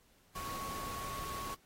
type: tone in noise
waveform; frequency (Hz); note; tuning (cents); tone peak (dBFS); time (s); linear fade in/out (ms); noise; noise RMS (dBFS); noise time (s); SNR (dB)
sine; 1108.7; C#6; 0; -41; 0.35-1.55; 10; pink; -45; 0.35-1.55; +1
effects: pink hiss -68 dBFS RMS until 1.65 s + AAC 48 kbps